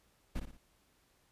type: noise with echo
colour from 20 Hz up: brown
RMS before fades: -35 dBFS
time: 0.35-0.4 s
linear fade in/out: 10 ms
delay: 58 ms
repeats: 3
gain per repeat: -7 dB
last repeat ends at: 0.574 s
effects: pink hiss -71 dBFS RMS until 1.31 s + resampled to 32000 Hz